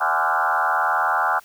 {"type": "tone with frequency modulation", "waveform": "sine", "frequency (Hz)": 1100, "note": "C#6", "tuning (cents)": -14, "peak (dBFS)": -17, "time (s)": [0, 1.4], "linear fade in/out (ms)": 20, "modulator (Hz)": 79.7, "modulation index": 5, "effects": ["white hiss -51 dBFS RMS until 1.44 s"]}